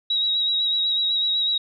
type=tone with vibrato; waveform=sine; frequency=3839 Hz; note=B7; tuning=50 cents flat; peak=-19 dBFS; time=0.1-1.58 s; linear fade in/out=5 ms; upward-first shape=sine; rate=8 Hz; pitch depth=28 cents each way; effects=none